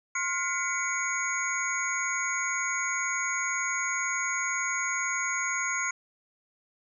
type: tone cluster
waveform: sine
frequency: 1060 / 1418 / 2031 / 2240 / 6660 Hz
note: C6 / F6 / B6 / C#7 / G#8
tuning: +22 / +26 / +48 / +18 / +4 cents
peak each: -35 / -33 / -33 / -34 / -33 dBFS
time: 0.15-5.91 s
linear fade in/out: 5 ms
effects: none